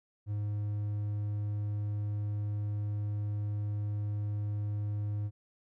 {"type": "tone", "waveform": "triangle", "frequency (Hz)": 103.83, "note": "G#2", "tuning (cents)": 0, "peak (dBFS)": -29, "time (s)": [0.26, 5.31], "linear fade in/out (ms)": 50, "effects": []}